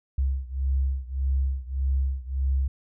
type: beating tone pair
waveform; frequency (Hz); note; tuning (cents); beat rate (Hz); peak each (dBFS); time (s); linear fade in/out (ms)
sine; 66.3 / 68; C2 / C#2; +23 / -33; 1.7; -25 / -27; 0.18-2.68; 5
effects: none